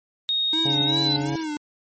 sine tone with pitch glide, 3729 to 3997 Hz, A#7 to B7, 0 to +20 cents, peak -20 dBFS, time 0.29-1.16 s, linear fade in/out 0 ms, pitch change +120 cents, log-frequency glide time 0.84-1.03 s
square tone with vibrato, 311.4 Hz, D#4, 2 cents sharp, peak -27 dBFS, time 0.53-1.57 s, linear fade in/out 2 ms, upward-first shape sine, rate 2.7 Hz, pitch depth 82 cents each way
harmonic tone, 140.3 Hz, C#3, 21 cents sharp, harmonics 1 / 2 / 3 / 4 / 5 / 6, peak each -27 / -32 / -34 / -40 / -36 / -38 dBFS, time 0.65-1.36 s, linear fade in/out 5 ms
blue noise, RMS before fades -33 dBFS, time 0.66-1.44 s, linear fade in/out 5 ms
effects MP3 32 kbps

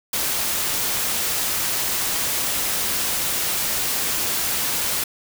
white noise, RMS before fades -23 dBFS, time 0.13-5.04 s, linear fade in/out 5 ms, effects none

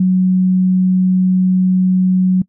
sine tone, 185 Hz, F#3, in tune, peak -9 dBFS, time 0-2.42 s, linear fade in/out 5 ms, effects noise-tail reverb RT60 0.1 s tail -23 dB re dry

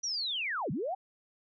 sine linear two-way sweep, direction down then up, 5920 to 120 to 804 Hz, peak -31 dBFS, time 0.03-0.95 s, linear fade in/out 10 ms, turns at 0.71 s, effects none

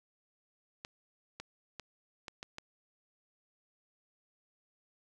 clicks, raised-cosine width 0.2 ms, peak -25 dBFS, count 6, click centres 0.849 / 1.4 / 1.797 / 2.282 / 2.429 / 2.584 s, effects none

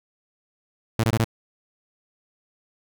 sawtooth tone bursts, 113.2 Hz, A2, 50 cents sharp, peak -14 dBFS, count 4, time 0.99-1.243 s, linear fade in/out 0 ms, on 46 ms, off 23 ms, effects none

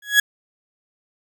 35% pulse tone with exponential growth, 1671 Hz, G#6, 10 cents sharp, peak -6 dBFS, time 0.02-0.2 s, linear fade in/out 5 ms, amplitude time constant 39 ms, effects none

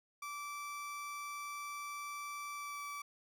30% pulse tone with pitch glide, 1163 to 1154.3 Hz, D6 to D6, -17 to -30 cents, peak -39 dBFS, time 0.22-3.02 s, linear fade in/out 5 ms, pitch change -13 cents, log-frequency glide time 2.54-2.81 s, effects none

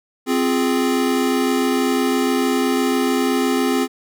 square chord, F minor, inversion second, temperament equal, 261.6 / 349.2 / 415.3 Hz, C4 / F4 / Ab4, 0 / 0 / 0 cents, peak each -19 / -24 / -23 dBFS, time 0.26-3.88 s, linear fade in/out 50 ms, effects none

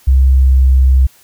sine tone with pitch glide, 65.9 to 65.44 Hz, C2 to C2, +13 to +1 cents, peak -5 dBFS, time 0.07-1.07 s, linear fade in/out 10 ms, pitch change -12 cents, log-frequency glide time 0.34-0.63 s, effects white hiss -47 dBFS RMS until 1.23 s

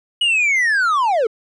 triangle linear sweep, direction down, 2939 to 415.3 Hz, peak -12 dBFS, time 0.21-1.27 s, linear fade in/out 5 ms, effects resampled to 22050 Hz

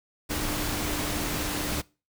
sine tone in noise, 299.3 Hz, D4, 33 cents sharp, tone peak -35 dBFS, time 0.29-1.82 s, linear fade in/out 20 ms, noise pink, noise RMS -30 dBFS, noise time 0.29-1.82 s, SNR -8 dB, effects noise-tail reverb RT60 0.3 s tail -22 dB re dry

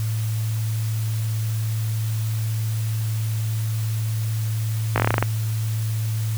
slowing click train, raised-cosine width 0.5 ms, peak -3 dBFS, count 10, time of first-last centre 4.96-5.226 s, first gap 18 ms, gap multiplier 1.12, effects added 110 Hz sine -21 dBFS peak until 6.37 s + white hiss -38 dBFS RMS until 6.37 s

